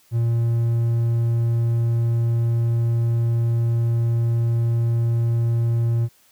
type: tone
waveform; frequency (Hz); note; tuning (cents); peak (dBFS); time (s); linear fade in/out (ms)
triangle; 116.54; A#2; 0; -15; 0.11-6.09; 50
effects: white hiss -57 dBFS RMS until 6.31 s